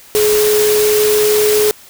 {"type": "tone in noise", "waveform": "sine", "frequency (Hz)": 423.2, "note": "G#4", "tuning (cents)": 33, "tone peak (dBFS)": -10, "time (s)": [0.15, 1.71], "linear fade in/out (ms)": 0, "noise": "white", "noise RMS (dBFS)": -18, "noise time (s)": [0.15, 1.71], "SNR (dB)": 5, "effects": ["white hiss -41 dBFS RMS until 1.89 s"]}